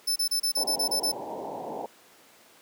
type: tone bursts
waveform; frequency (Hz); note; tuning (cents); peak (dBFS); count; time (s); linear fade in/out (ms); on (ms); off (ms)
sawtooth; 5274; E8; 0; -21; 9; 0.07-1.12; 10; 90; 30
type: low-pass noise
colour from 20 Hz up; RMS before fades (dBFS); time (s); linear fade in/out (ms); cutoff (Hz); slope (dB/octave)
white; -34; 0.57-1.86; 2; 940; 96
effects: pink hiss -55 dBFS RMS until 2.61 s + high-pass 300 Hz 12 dB/octave